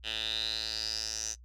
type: tone with band-pass filter sweep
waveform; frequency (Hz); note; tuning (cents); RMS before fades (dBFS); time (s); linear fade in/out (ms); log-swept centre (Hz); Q
10% pulse; 110; A2; 0; -35; 0.03-1.36; 50; 3200 to 6200; 8.4
effects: noise-tail reverb RT60 0.1 s tail -21 dB re dry + added 60 Hz sine -50 dBFS peak until 1.44 s